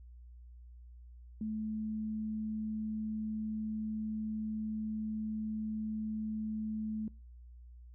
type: tone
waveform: sine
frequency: 216.7 Hz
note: A3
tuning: 26 cents flat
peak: -34 dBFS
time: 1.41-7.08 s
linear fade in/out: 2 ms
effects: noise-tail reverb RT60 0.3 s tail -24 dB re dry + added 60 Hz sine -50 dBFS peak until 7.94 s